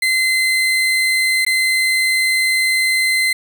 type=tone with dropouts; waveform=35% pulse; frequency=2060 Hz; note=C7; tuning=28 cents flat; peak=-12 dBFS; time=0.02-3.33 s; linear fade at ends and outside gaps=5 ms; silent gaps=1.45-1.464 s; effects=8-bit